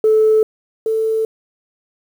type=tone pair in turn; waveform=sine; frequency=435.4 / 442.5 Hz; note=A4 / A4; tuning=-18 / +10 cents; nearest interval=unison; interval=28 cents; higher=second; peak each=-8 / -14 dBFS; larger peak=first; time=0.04-0.43 / 0.86-1.25 s; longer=neither; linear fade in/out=2 ms; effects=tanh soft clip ceiling -5 dBFS + 7-bit